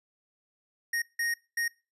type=tone bursts at uneven times; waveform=square; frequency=1864.7 Hz; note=A#6; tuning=in tune; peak=-28 dBFS; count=3; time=0.93-1.02 / 1.19-1.34 / 1.57-1.68 s; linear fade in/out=5 ms; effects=noise-tail reverb RT60 0.3 s tail -22 dB re dry + resampled to 32000 Hz